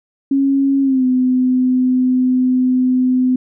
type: tone with pitch glide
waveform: sine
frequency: 274.2 to 254.4 Hz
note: C#4 to C4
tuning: -19 to -48 cents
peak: -11 dBFS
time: 0.31-3.36 s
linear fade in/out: 5 ms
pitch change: -129 cents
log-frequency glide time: 0.82-1.05 s
effects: none